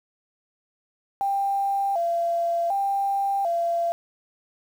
sine tone with vibrato, 735 Hz, F#5, 12 cents flat, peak -21 dBFS, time 1.21-3.92 s, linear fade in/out 0 ms, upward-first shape square, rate 0.67 Hz, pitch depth 130 cents each way, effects 8-bit

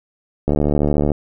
click train, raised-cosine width 2 ms, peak -4 dBFS, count 48, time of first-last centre 0.48-1.118 s, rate 73.7 Hz, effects none

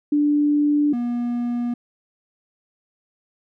sine / triangle tone pair in turn, 293.7 / 240.3 Hz, D4 / B3, 0 / -47 cents, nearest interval minor third, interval 347 cents, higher first, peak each -15 / -19 dBFS, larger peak first, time 0.12-0.93 / 0.93-1.74 s, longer neither, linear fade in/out 5 ms, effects none

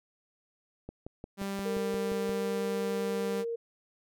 click train, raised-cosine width 2 ms, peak -27 dBFS, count 9, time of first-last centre 0.89-2.294 s, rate 5.7 Hz
sawtooth tone, 197.2 Hz, G3, 11 cents sharp, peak -29 dBFS, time 1.37-3.45 s, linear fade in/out 50 ms
sine tone with pitch glide, 460.1 to 464.1 Hz, A#4 to A#4, -23 to -8 cents, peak -31 dBFS, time 1.65-3.56 s, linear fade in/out 10 ms, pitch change +15 cents, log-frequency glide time 2.27-2.37 s
effects none

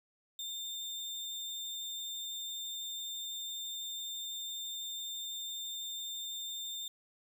sine tone with sample-and-hold, 3606 Hz, A7, 42 cents sharp, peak -38 dBFS, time 0.39-6.88 s, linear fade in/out 2 ms, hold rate 11025 Hz, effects none

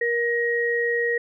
sine tone pair together, 471.8 / 1887 Hz, A#4 / A#6, +21 / +21 cents, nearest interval 2 octaves, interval 2400 cents, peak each -23 dBFS, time 0.01-1.18 s, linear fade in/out 5 ms, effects none

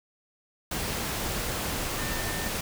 sine tone in noise, 1803 Hz, A6, 42 cents sharp, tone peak -38 dBFS, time 1.99-2.49 s, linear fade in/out 5 ms, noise pink, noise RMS -31 dBFS, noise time 0.71-2.61 s, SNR -10 dB, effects none

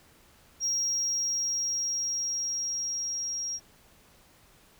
sine tone with level ramp, 5620 Hz, F8, 10 cents sharp, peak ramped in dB -23 to -30 dBFS, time 0.6-3.6 s, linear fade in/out 50 ms, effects tanh soft clip ceiling -24 dBFS + pink hiss -59 dBFS RMS until 4.79 s

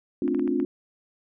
sine chord, D minor seventh, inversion second, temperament just, 220.2 / 264.3 / 293.7 / 352.4 Hz, A3 / C4 / D4 / F4, +2 / +18 / 0 / +16 cents, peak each -32 / -26 / -27 / -27 dBFS, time 0.22-0.65 s, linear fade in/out 2 ms
clicks, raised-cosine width 0.5 ms, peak -26 dBFS, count 5, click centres 0.279 / 0.347 / 0.395 / 0.477 / 0.6 s
effects none

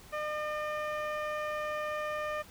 15% pulse tone with low-pass filter, 605 Hz, D#5, 49 cents flat, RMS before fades -35 dBFS, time 0.12-2.43 s, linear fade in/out 20 ms, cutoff 2300 Hz, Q 0.53, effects pink hiss -54 dBFS RMS until 2.5 s

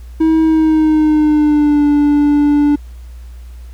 triangle tone with pitch glide, 320 to 291.8 Hz, D#4 to D4, +49 to -11 cents, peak -6 dBFS, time 0.2-2.76 s, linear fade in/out 10 ms, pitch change -160 cents, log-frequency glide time 0.42-1.85 s, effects added 60 Hz sine -29 dBFS peak until 3.73 s + pink hiss -50 dBFS RMS until 3.73 s

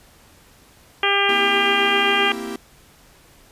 harmonic tone, 399.6 Hz, G4, 33 cents sharp, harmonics 1 / 2 / 3 / 4 / 5 / 6 / 7 / 8, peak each -24 / -24 / -24 / -24 / -24 / -24 / -24 / -24 dBFS, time 1.03-2.32 s, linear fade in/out 2 ms
45% pulse chord, C dominant seventh, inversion third, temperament equal, 233.1 / 261.6 / 329.6 / 392 Hz, Bb3 / C4 / E4 / G4, 0 / 0 / 0 / 0 cents, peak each -32 / -36 / -34 / -31 dBFS, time 1.29-2.56 s, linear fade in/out 2 ms
effects pink hiss -51 dBFS RMS until 3.51 s + resampled to 32000 Hz

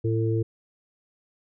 harmonic tone, 112.1 Hz, A2, 33 cents sharp, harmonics 1 / 3 / 4, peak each -23 / -28 / -29 dBFS, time 0.04-0.43 s, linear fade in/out 10 ms, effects none

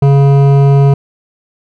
triangle tone with hard clipping, 139.4 Hz, C#3, 10 cents sharp, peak -6 dBFS, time 0.02-0.94 s, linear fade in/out 5 ms, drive 16 dB, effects none

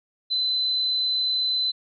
sine tone, 4033 Hz, B7, 36 cents sharp, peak -21 dBFS, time 0.3-1.72 s, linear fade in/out 20 ms, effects none

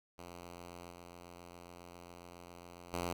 5% pulse tone with level steps, 87.31 Hz, F2, in tune, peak -37 / -40 / -25 dBFS, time 0.18-3.13 s, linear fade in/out 5 ms, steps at 0.91 / 2.93 s, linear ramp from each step 2 ms, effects none

